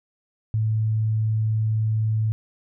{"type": "tone", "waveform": "sine", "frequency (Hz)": 109.5, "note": "A2", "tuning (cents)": -8, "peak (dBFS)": -19, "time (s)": [0.54, 2.32], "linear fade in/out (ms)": 0, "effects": []}